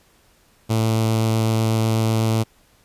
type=tone with notch filter; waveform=sawtooth; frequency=111.5 Hz; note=A2; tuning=23 cents sharp; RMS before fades=-19 dBFS; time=0.69-2.44 s; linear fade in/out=20 ms; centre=1700 Hz; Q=1.5; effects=pink hiss -57 dBFS RMS until 2.84 s + resampled to 32000 Hz